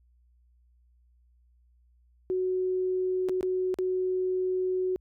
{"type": "tone with dropouts", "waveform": "sine", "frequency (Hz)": 370.1, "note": "F#4", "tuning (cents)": 0, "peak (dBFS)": -25, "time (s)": [2.3, 4.96], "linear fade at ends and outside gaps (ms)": 0, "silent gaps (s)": [[3.287, 3.294], [3.409, 3.429], [3.742, 3.787]], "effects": ["added 60 Hz sine -60 dBFS peak until 5 s"]}